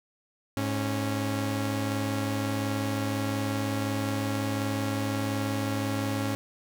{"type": "tone pair together", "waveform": "sawtooth", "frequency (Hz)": [105.6, 275.3], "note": ["G#2", "C#4"], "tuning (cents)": [29, -12], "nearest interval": "octave + perfect fourth", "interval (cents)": 1659, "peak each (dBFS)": -26, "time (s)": [0.57, 6.35], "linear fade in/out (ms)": 0, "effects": []}